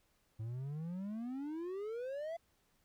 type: exponential sweep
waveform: triangle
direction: up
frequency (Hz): 107.5 to 686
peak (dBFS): -37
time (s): 0.39-2.37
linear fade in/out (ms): 10
effects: pink hiss -75 dBFS RMS until 2.84 s